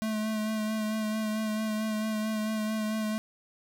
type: tone with vibrato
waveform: square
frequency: 216.6 Hz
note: A3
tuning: 27 cents flat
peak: -29 dBFS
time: 0.02-3.18 s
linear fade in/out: 0 ms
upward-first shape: sine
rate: 4.5 Hz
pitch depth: 22 cents each way
effects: none

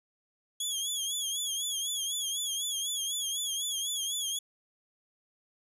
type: tone with vibrato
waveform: 20% pulse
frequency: 3322 Hz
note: G#7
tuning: in tune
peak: -25 dBFS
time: 0.6-4.39 s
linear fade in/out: 5 ms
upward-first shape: triangle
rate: 4 Hz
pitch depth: 100 cents each way
effects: none

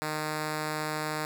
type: tone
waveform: 5% pulse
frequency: 153.8 Hz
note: D#3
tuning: 20 cents flat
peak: -19 dBFS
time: 0.02-1.25 s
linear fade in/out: 0 ms
effects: none

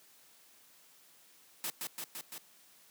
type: noise with echo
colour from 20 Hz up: white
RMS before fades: -37 dBFS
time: 1.64-1.7 s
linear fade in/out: 0 ms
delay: 170 ms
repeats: 4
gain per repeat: -2 dB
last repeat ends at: 2.38 s
effects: white hiss -62 dBFS RMS until 2.9 s + high-pass 150 Hz 12 dB/octave

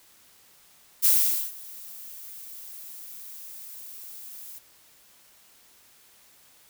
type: noise with ADSR envelope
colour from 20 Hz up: violet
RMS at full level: -18 dBFS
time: 1.02-4.59 s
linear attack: 31 ms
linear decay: 460 ms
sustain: -24 dB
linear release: 14 ms
effects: white hiss -57 dBFS RMS until 6.69 s

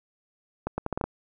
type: accelerating click train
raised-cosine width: 1 ms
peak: -14 dBFS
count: 7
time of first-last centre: 0.67-1.04 s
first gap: 110 ms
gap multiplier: 0.76
effects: none

